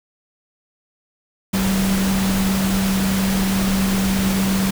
sine tone in noise, 192.4 Hz, G3, 32 cents flat, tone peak -17 dBFS, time 1.53-4.71 s, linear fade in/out 10 ms, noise pink, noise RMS -24 dBFS, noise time 1.53-4.71 s, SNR +4 dB, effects none

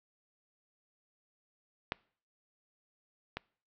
clicks, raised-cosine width 0.3 ms, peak -15 / -20 dBFS, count 2, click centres 1.921 / 3.37 s, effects noise-tail reverb RT60 0.5 s tail -25 dB re dry + low-pass 5000 Hz 12 dB/octave

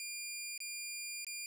15% pulse tone with dropouts, 2400 Hz, D7, 37 cents sharp, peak -34 dBFS, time 0-1.46 s, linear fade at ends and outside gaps 1 ms, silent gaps 0.578-0.603 / 1.247-1.267 s, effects none

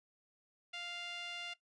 sawtooth tone with band-pass filter, 698.5 Hz, F5, in tune, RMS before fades -44 dBFS, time 0.73-1.54 s, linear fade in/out 10 ms, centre 2900 Hz, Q 2.8, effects noise-tail reverb RT60 0.1 s tail -17 dB re dry + resampled to 22050 Hz

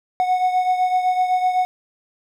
triangle beating tone pair, 734 / 741.9 Hz, F#5 / F#5, -14 / +4 cents, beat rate 7.9 Hz, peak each -15 / -22 dBFS, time 0.2-1.65 s, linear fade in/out 0 ms, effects none

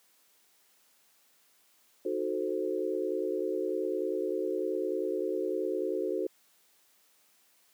sine chord, D# diminished seventh, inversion none, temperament equal, 311.1 / 370 / 440 / 523.3 Hz, D#4 / F#4 / A4 / C5, 0 / 0 / 0 / 0 cents, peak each -36 / -32 / -34 / -36 dBFS, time 2.05-6.27 s, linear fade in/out 5 ms, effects white hiss -66 dBFS RMS until 7.73 s + high-pass 200 Hz 12 dB/octave

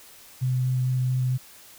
sine tone with vibrato, 127.8 Hz, C3, 40 cents flat, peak -21 dBFS, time 0.41-1.38 s, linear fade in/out 20 ms, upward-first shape square, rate 4.4 Hz, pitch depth 8 cents each way, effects white hiss -49 dBFS RMS until 1.78 s

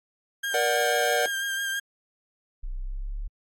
35% pulse tone with vibrato, 1600 Hz, G6, 35 cents sharp, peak -25 dBFS, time 0.43-1.8 s, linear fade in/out 10 ms, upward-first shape sine, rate 6.1 Hz, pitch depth 23 cents each way
square chord, Bb augmented, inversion none, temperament equal with one note detuned, 473.5 / 587.3 / 740 Hz, Bb4 / D5 / F#5, +27 / 0 / 0 cents, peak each -28 dBFS, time 0.54-1.26 s, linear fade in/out 2 ms
sine exponential sweep, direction up, 30.52 to 36.6 Hz, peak -29 dBFS, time 2.63-3.28 s, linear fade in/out 10 ms
effects AAC 64 kbps

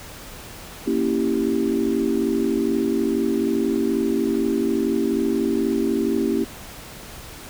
sine chord, A# diminished seventh, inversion none, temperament equal, 233.1 / 277.2 / 329.6 / 392 Hz, A#3 / C#4 / E4 / G4, 0 / 0 / 0 / 0 cents, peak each -24 dBFS, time 0.86-6.45 s, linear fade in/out 20 ms, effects pink hiss -39 dBFS RMS until 7.49 s

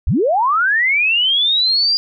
sine linear sweep, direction up, 37.65 to 4858 Hz, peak -12 dBFS, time 0.07-1.97 s, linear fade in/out 0 ms, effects none

